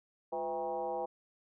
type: tone with frequency modulation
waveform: sine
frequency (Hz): 652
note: E5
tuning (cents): -19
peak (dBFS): -33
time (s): 0.32-1.06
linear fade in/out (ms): 10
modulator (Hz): 149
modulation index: 1.7
effects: none